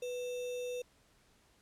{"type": "tone with sample-and-hold", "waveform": "sine", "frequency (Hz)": 493.8, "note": "B4", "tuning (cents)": 0, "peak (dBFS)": -36, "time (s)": [0.02, 0.82], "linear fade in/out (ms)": 5, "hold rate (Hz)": 3150, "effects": ["pink hiss -68 dBFS RMS until 1.61 s", "low-pass 11000 Hz 12 dB/octave"]}